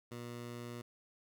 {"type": "tone", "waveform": "15% pulse", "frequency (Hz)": 120, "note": "B2", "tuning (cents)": -49, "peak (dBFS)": -37, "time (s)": [0.11, 0.82], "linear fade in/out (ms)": 10, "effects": []}